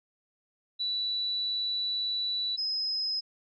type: tone pair in turn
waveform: sine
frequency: 3951 / 5091 Hz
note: B7 / D#8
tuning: 0 / +39 cents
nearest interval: major third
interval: 439 cents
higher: second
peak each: -28 dBFS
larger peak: neither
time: 0.79-2.57 / 2.57-3.21 s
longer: first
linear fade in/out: 20 ms
effects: none